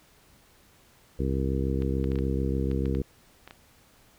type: harmonic tone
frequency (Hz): 66.8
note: C2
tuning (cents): +36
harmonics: 1 / 2 / 3 / 4 / 5 / 6 / 7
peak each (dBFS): -28 / -31 / -33 / -34 / -35 / -36 / -36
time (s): 1.19-3.02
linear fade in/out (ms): 5
type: clicks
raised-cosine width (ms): 0.3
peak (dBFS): -27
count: 10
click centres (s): 1.822 / 2.042 / 2.118 / 2.157 / 2.188 / 2.714 / 2.857 / 2.95 / 3.476 / 3.509
effects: pink hiss -59 dBFS RMS until 4.18 s